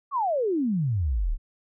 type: exponential sweep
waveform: sine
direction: down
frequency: 1174.7 to 30.87 Hz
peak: -22 dBFS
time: 0.11-1.38 s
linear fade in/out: 50 ms
effects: none